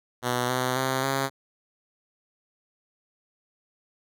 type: tone with pitch steps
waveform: 5% pulse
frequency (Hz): 123.47 / 127.38 / 131.42 / 135.58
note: B2 / C3 / C3 / C#3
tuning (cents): 0 / -46 / +8 / -38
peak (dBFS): -13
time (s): 0.22-1.3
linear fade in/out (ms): 50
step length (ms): 270
effects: none